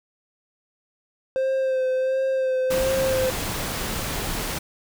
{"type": "tone with vibrato", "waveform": "triangle", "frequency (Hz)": 523.3, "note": "C5", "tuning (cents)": 0, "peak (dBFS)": -18, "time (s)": [1.36, 3.3], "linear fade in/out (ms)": 0, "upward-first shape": "sine", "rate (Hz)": 1.4, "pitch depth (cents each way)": 25}
{"type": "noise", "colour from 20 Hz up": "pink", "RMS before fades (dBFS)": -28, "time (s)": [2.7, 4.59], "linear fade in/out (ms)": 10}
{"effects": []}